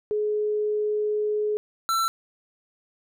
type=tone pair in turn; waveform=sine / square; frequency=422.1 / 1340.1 Hz; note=G#4 / E6; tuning=+28 / +28 cents; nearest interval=octave + minor sixth; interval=2000 cents; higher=second; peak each=-22 dBFS; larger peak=neither; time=0.11-1.57 / 1.89-2.08 s; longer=first; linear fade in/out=0 ms; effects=none